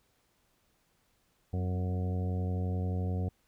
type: harmonic tone with a mistuned harmonic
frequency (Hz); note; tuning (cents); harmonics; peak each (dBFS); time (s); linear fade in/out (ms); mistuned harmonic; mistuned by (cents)
91.4; F#2; -21; 1 / 2 / 3 / 4 / 5 / 6 / 7 / 8; -30 / -37 / -44 / -48 / -44 / -49 / -53 / -48; 1.53-3.29; 5; 3; -40
effects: pink hiss -72 dBFS RMS until 3.47 s